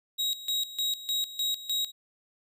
40% pulse tone with tremolo, 3813 Hz, A#7, 38 cents sharp, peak -25 dBFS, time 0.18-1.92 s, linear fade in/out 20 ms, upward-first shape square, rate 3.3 Hz, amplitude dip 80%, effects none

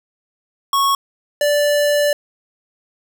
square tone pair in turn, 1104 / 584.8 Hz, C#6 / D5, -7 / -7 cents, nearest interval major seventh, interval 1100 cents, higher first, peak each -14 dBFS, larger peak neither, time 0.73-0.95 / 1.41-2.13 s, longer second, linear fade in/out 2 ms, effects none

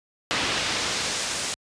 brown noise with band-pass filter sweep, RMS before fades -27 dBFS, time 0.31-1.54 s, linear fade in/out 0 ms, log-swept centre 3400 to 8100 Hz, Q 0.85, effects high-pass 60 Hz 12 dB/octave + resampled to 22050 Hz

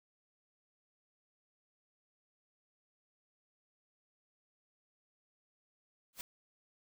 white noise with exponential growth, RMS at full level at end -38 dBFS, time 6.13-6.21 s, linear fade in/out 1 ms, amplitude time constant 16 ms, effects none

